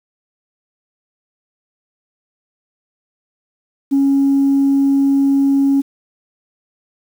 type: tone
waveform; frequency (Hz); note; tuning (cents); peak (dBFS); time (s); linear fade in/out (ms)
sine; 275.9; C#4; -8; -9; 3.91-5.82; 20
effects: tanh soft clip ceiling -7 dBFS + 7-bit